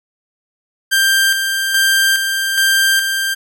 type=tone with tremolo; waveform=sawtooth; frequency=1581 Hz; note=G6; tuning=14 cents sharp; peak=-7 dBFS; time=0.91-3.35 s; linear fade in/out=20 ms; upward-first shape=square; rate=1.2 Hz; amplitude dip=45%; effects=none